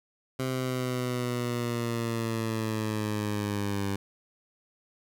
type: linear sweep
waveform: 15% pulse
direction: down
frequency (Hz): 130.81 to 98.6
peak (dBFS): -22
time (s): 0.39-3.96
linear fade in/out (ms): 5
effects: none